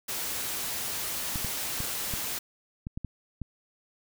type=noise; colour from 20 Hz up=white; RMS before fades=-33 dBFS; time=0.08-2.39 s; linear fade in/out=10 ms
type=clicks; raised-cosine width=5 ms; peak=-22 dBFS; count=8; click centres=1.358 / 1.447 / 1.804 / 2.138 / 2.869 / 2.975 / 3.047 / 3.417 s
effects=none